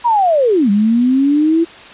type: linear two-way sweep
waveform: sine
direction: down then up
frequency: 983 to 196.7 to 338 Hz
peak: -9 dBFS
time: 0.04-1.65 s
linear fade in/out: 20 ms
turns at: 0.7 s
effects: white hiss -36 dBFS RMS until 1.93 s + resampled to 8000 Hz